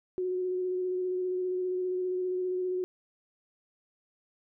sine tone with vibrato, 366.4 Hz, F#4, 17 cents flat, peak -28 dBFS, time 0.18-2.84 s, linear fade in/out 0 ms, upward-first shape square, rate 15 Hz, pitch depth 14 cents each way, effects none

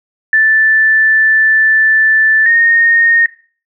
sine tone pair in turn, 1760 / 1848.3 Hz, A6 / A#6, 0 / -15 cents, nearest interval minor second, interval 85 cents, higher second, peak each -6 dBFS, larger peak neither, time 0.33-2.46 / 2.46-3.26 s, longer first, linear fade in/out 2 ms, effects noise-tail reverb RT60 0.4 s tail -17 dB re dry

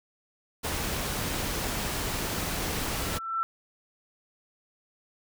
pink noise, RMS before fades -31 dBFS, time 0.63-3.19 s, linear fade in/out 20 ms
sine tone with exponential growth, 1337 Hz, E6, 24 cents sharp, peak -23 dBFS, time 2.69-3.43 s, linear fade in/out 0 ms, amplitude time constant 160 ms
effects none

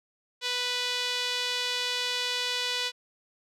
sawtooth tone with band-pass filter, 493.9 Hz, B4, in tune, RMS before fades -30 dBFS, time 0.41-2.92 s, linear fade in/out 50 ms, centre 3700 Hz, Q 2, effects none

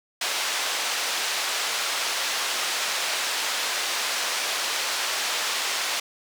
white band-pass noise, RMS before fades -27 dBFS, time 0.21-6 s, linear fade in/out 5 ms, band 580 to 5300 Hz, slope 12 dB/octave, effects none

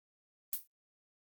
violet noise with exponential decay, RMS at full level -31 dBFS, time 0.53-0.67 s, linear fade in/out 1 ms, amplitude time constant 29 ms, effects Opus 32 kbps

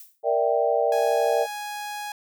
violet noise with exponential decay, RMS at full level -41 dBFS, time 0-0.24 s, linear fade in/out 1 ms, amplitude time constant 52 ms
sine chord, E half-diminished seventh, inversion second, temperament equal, 466.2 / 587.3 / 659.3 / 784 Hz, Bb4 / D5 / E5 / G5, 0 / 0 / 0 / 0 cents, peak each -24 / -24 / -25 / -26 dBFS, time 0.23-1.47 s, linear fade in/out 50 ms
sawtooth tone, 830.6 Hz, G#5, in tune, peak -27 dBFS, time 0.92-2.12 s, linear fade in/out 2 ms
effects none

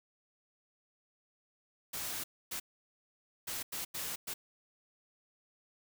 white noise bursts at uneven times, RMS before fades -39 dBFS, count 6, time 1.93-2.24 / 2.51-2.6 / 3.47-3.63 / 3.72-3.85 / 3.94-4.16 / 4.27-4.34 s, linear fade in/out 10 ms, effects none

